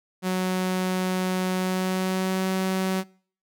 sawtooth tone with pitch glide, 185 to 188.56 Hz, F#3 to F#3, 0 to +33 cents, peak -19 dBFS, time 0.22-3.04 s, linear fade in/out 50 ms, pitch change +33 cents, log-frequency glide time 1.56-2.47 s, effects noise-tail reverb RT60 0.5 s tail -24 dB re dry

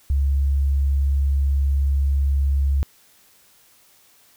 sine tone, 69.3 Hz, C#2, in tune, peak -16 dBFS, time 0.1-2.83 s, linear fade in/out 0 ms, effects white hiss -55 dBFS RMS until 4.36 s

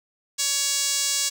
5% pulse tone with band-pass filter, 560 Hz, C#5, 18 cents sharp, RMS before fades -24 dBFS, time 0.38-1.3 s, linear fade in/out 20 ms, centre 8400 Hz, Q 1.2, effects none

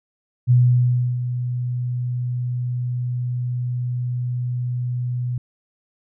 sine tone with ADSR envelope, 123.47 Hz, B2, in tune, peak -10 dBFS, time 0.47-5.38 s, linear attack 37 ms, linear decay 670 ms, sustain -11 dB, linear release 3 ms, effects none

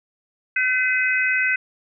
harmonic tone, 508 Hz, B4, 49 cents sharp, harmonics 3 / 4 / 5, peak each -21 / -22 / -23 dBFS, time 0.56-1.56 s, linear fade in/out 5 ms, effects none

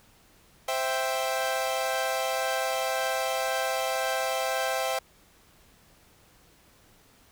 sawtooth chord, C major, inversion none, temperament equal, 523.3 / 659.3 / 784 Hz, C5 / E5 / G5, 0 / 0 / 0 cents, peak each -27 dBFS, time 0.68-4.99 s, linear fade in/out 5 ms, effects pink hiss -59 dBFS RMS until 7.31 s

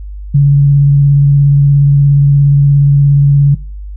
sine tone with vibrato, 141.6 Hz, C#3, 37 cents sharp, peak -3 dBFS, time 0.34-3.55 s, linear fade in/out 10 ms, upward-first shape sine, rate 17 Hz, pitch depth 16 cents each way, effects noise-tail reverb RT60 0.4 s tail -22 dB re dry + added 50 Hz sine -22 dBFS peak until 3.96 s

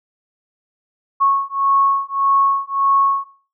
sine beating tone pair, 1100 / 1101.7 Hz, C#6 / C#6, -14 / -11 cents, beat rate 1.7 Hz, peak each -17 dBFS, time 1.2-3.25 s, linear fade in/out 20 ms, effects noise-tail reverb RT60 0.4 s tail -18 dB re dry

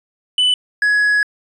triangle tone pair in turn, 2991 / 1678.6 Hz, F#7 / G#6, +18 / +18 cents, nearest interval minor seventh, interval 1000 cents, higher first, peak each -10 dBFS, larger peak neither, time 0.38-0.54 / 0.82-1.23 s, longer second, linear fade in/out 2 ms, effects resampled to 24000 Hz

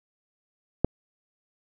click, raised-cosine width 2 ms, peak -6 dBFS, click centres 0.846 s, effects none

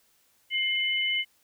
sine tone pair together, 2117 / 2994 Hz, C7 / F#7, +20 / +20 cents, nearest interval tritone, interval 600 cents, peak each -27 dBFS, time 0.5-1.25 s, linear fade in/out 50 ms, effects white hiss -66 dBFS RMS until 1.43 s

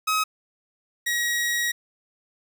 sawtooth tone pair in turn, 1272 / 1902.3 Hz, D#6 / A#6, +38 / +35 cents, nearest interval perfect fifth, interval 697 cents, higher second, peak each -17 / -19 dBFS, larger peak first, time 0.07-0.24 / 1.06-1.72 s, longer second, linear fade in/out 10 ms, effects none

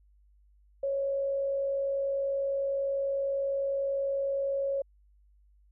sine tone with frequency modulation, 551 Hz, C#5, 11 cents flat, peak -27 dBFS, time 0.83-4.82 s, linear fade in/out 5 ms, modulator 50.9 Hz, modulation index 0.22, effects added 50 Hz sine -59 dBFS peak until 5.71 s

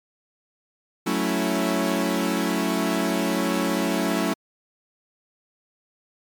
sawtooth chord, F# minor seventh, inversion none, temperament equal, 185 / 220 / 277.2 / 329.6 Hz, F#3 / A3 / C#4 / E4, 0 / 0 / 0 / 0 cents, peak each -23 dBFS, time 1.06-4.34 s, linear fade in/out 10 ms, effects MP3 96 kbps

